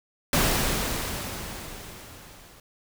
pink noise with level ramp, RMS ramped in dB -21 to -51 dBFS, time 0.33-2.6 s, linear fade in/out 2 ms, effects none

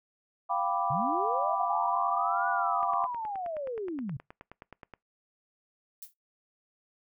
sine chord, G dominant seventh, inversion third, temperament equal, 698.5 / 784 / 987.8 / 1174.7 Hz, F5 / G5 / B5 / D6, 0 / 0 / 0 / 0 cents, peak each -32 dBFS, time 0.49-3.07 s, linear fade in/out 20 ms
sine linear two-way sweep, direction up then down, 122.7 to 1480 to 122.7 Hz, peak -32 dBFS, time 0.9-4.17 s, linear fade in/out 5 ms, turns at 2.49 s
click train, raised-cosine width 0.5 ms, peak -30 dBFS, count 21, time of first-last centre 2.83-4.937 s, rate 9.49 Hz
violet noise with exponential decay, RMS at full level -38 dBFS, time 6.02-6.14 s, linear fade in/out 5 ms, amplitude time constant 26 ms
effects noise-tail reverb RT60 0.2 s tail -25 dB re dry

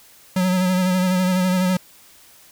square tone with vibrato, 183.9 Hz, F#3, 10 cents flat, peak -17 dBFS, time 0.36-1.77 s, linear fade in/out 5 ms, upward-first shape sine, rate 12 Hz, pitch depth 34 cents each way, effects white hiss -49 dBFS RMS until 2.51 s

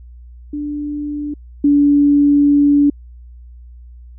sine tone pair in turn, 293.7 / 287.7 Hz, D4 / D4, 0 / -36 cents, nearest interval unison, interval 36 cents, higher first, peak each -20 / -8 dBFS, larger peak second, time 0.53-1.34 / 1.64-2.9 s, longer second, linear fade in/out 5 ms, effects added 60 Hz sine -35 dBFS peak until 4.18 s

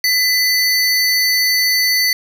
square tone pair together, 2006 / 4496 Hz, B6 / C#8, +26 / +24 cents, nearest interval octave + major second, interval 1398 cents, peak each -16 dBFS, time 0.04-2.13 s, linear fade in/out 2 ms, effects none

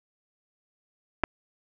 clicks, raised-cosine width 0.5 ms, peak -9 dBFS, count 2, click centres 1.236 / 1.239 s, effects none

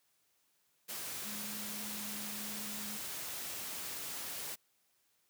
sine tone in noise, 209.7 Hz, G#3, 17 cents sharp, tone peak -47 dBFS, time 1.24-2.98 s, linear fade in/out 20 ms, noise white, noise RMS -42 dBFS, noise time 0.88-4.56 s, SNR -8 dB, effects white hiss -75 dBFS RMS until 5.29 s + high-pass 80 Hz 12 dB/octave

